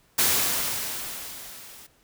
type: noise with level ramp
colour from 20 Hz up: white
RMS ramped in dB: -20 to -47 dBFS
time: 0.18-1.87 s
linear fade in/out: 10 ms
effects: pink hiss -62 dBFS RMS until 2.03 s